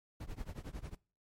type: noise with tremolo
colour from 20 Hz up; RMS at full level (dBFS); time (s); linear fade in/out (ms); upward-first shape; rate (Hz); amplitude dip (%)
brown; -40; 0.2-0.95; 5; triangle; 11; 100
effects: noise-tail reverb RT60 0.4 s tail -24 dB re dry + MP3 64 kbps